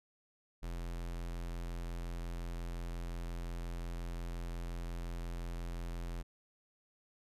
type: tone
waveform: square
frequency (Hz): 42.83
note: F1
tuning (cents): -33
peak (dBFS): -39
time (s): 0.62-6.23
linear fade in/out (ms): 20
effects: resampled to 32000 Hz